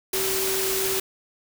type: tone in noise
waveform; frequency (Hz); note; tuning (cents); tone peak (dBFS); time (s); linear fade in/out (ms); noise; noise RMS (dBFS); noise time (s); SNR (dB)
sine; 383.5; G4; -38; -27; 0.13-1; 5; white; -26; 0.13-1; -4
effects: none